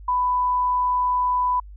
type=tone; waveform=sine; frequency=995 Hz; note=B5; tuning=13 cents sharp; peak=-18 dBFS; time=0.08-1.6 s; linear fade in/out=5 ms; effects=added 50 Hz sine -38 dBFS peak until 1.76 s